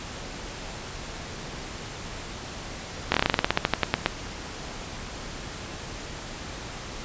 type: slowing click train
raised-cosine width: 0.3 ms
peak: -3 dBFS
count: 17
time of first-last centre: 3.12-4.061 s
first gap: 22 ms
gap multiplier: 1.12
effects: pink hiss -37 dBFS RMS until 7.04 s + resampled to 16000 Hz